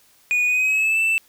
triangle tone with pitch glide, 2462 to 2654 Hz, D#7 to E7, -19 to +11 cents, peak -15 dBFS, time 0.31-1.18 s, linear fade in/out 0 ms, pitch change +130 cents, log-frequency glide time 0.46-1 s, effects white hiss -56 dBFS RMS until 1.28 s

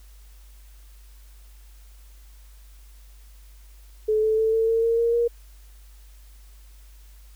sine tone with pitch steps, 431.5 / 437 / 442.6 / 448.3 / 454 / 459.8 / 465.7 / 471.6 Hz, A4 / A4 / A4 / A4 / A#4 / A#4 / A#4 / A#4, -34 / -12 / +10 / +32 / -46 / -24 / -2 / +20 cents, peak -18 dBFS, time 4.08-5.28 s, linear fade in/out 10 ms, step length 150 ms, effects added 50 Hz sine -45 dBFS peak until 7.35 s + white hiss -58 dBFS RMS until 7.35 s

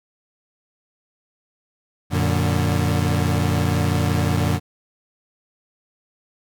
30% pulse chord, Gb augmented, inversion none, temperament equal with one note detuned, 90.75 / 116.54 / 146.83 Hz, Gb2 / Bb2 / D3, -33 / 0 / 0 cents, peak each -18 / -21 / -20 dBFS, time 2.1-4.6 s, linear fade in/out 50 ms, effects none

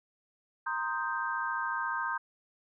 sine chord, C minor seventh, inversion third, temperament equal, 932.3 / 1046.5 / 1244.5 / 1568 Hz, Bb5 / C6 / Eb6 / G6, 0 / 0 / 0 / 0 cents, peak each -36 / -37 / -37 / -34 dBFS, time 0.66-2.18 s, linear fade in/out 10 ms, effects none

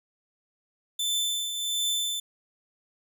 sawtooth tone with tremolo, 3532 Hz, A7, 6 cents sharp, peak -21 dBFS, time 0.99-2.2 s, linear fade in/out 5 ms, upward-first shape triangle, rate 1.4 Hz, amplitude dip 55%, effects none

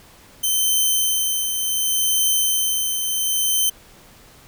5% pulse tone with tremolo, 3089 Hz, G7, 26 cents flat, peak -7 dBFS, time 0.43-3.7 s, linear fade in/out 10 ms, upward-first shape triangle, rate 0.68 Hz, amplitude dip 50%, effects pink hiss -48 dBFS RMS until 4.47 s

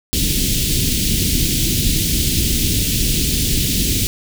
pink band-stop noise, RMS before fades -17 dBFS, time 0.13-4.07 s, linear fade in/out 0 ms, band 320 to 2900 Hz, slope 24 dB/octave, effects none

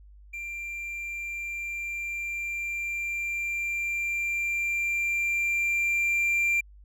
triangle tone with level ramp, 2372 Hz, D7, 17 cents sharp, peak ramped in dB -32 to -20 dBFS, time 0.33-6.61 s, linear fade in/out 10 ms, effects added 50 Hz sine -48 dBFS peak until 6.84 s

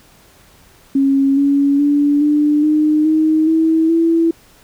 sine tone with pitch steps, 273.6 / 281.1 / 288.9 / 296.8 / 305 / 313.4 / 322 / 330.9 Hz, C#4 / C#4 / D4 / D4 / D#4 / D#4 / E4 / E4, -23 / +24 / -28 / +18 / -34 / +13 / -41 / +7 cents, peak -10 dBFS, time 0.95-4.31 s, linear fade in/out 5 ms, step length 420 ms, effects pink hiss -48 dBFS RMS until 4.63 s

